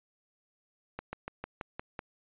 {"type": "slowing click train", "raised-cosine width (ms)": 0.5, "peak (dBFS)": -22, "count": 7, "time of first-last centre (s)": [0.99, 1.991], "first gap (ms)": 140, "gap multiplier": 1.07, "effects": ["resampled to 8000 Hz"]}